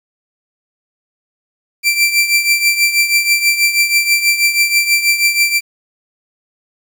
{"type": "tone with tremolo", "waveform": "sawtooth", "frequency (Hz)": 2349, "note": "D7", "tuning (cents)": 0, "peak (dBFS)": -4, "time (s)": [1.83, 5.61], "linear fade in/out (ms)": 50, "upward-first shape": "triangle", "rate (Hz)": 6.2, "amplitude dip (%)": 75, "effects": ["7-bit"]}